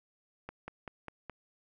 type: slowing click train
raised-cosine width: 0.5 ms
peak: -26 dBFS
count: 5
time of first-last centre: 0.49-1.297 s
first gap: 190 ms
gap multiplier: 1.04
effects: none